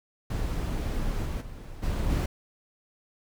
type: noise with level steps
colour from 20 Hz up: brown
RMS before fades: -29 / -31 / -41 / -28 / -25 dBFS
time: 0.3-2.26 s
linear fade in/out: 5 ms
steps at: 1.24 / 1.4 / 1.82 / 2.09 s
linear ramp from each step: 20 ms
effects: none